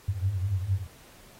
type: tone cluster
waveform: sine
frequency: 90.7 / 96.8 / 101.5 Hz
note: F#2 / G2 / G#2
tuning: -34 / -21 / -39 cents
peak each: -30 dBFS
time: 0.08-0.87 s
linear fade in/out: 10 ms
effects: pink hiss -54 dBFS RMS until 1.39 s + AAC 48 kbps